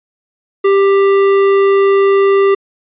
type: tone with tanh clipping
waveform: triangle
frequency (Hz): 394.1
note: G4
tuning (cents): +9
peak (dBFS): -9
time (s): 0.64-2.55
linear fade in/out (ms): 10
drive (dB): 18
effects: resampled to 8000 Hz